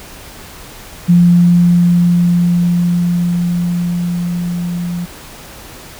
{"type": "tone with level ramp", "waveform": "sine", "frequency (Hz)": 174.4, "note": "F3", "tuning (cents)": -2, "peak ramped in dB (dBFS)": [-4, -17], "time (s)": [1.08, 5.06], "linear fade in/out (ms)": 20, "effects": ["pink hiss -34 dBFS RMS until 5.99 s"]}